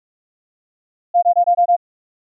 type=tone bursts; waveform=sine; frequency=700 Hz; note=F5; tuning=4 cents sharp; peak=-9 dBFS; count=6; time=1.14-1.766 s; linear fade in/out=20 ms; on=86 ms; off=22 ms; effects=none